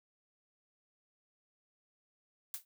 blue noise with exponential decay, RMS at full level -36 dBFS, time 2.54-2.65 s, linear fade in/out 1 ms, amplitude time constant 23 ms, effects none

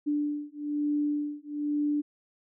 sine beating tone pair, 293.7 / 294.8 Hz, D4 / D4, 0 / +7 cents, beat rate 1.1 Hz, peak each -30 dBFS, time 0.06-2.02 s, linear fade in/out 20 ms, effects none

